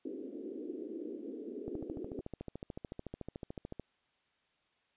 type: band-pass noise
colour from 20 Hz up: white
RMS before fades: -43 dBFS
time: 0.05-2.21 s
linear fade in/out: 2 ms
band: 250 to 430 Hz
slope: 48 dB/octave
type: click train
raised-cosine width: 2 ms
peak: -28 dBFS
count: 30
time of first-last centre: 1.68-3.797 s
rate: 13.7 Hz
effects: white hiss -75 dBFS RMS until 4.96 s + resampled to 8000 Hz